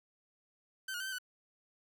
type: tone with pitch steps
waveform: sawtooth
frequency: 1542 / 1436 / 1539 / 1553 / 1491 Hz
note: G6 / F6 / G6 / G6 / F#6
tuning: -29 / +48 / -32 / -17 / +13 cents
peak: -34 dBFS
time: 0.88-1.185 s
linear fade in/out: 5 ms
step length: 61 ms
effects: none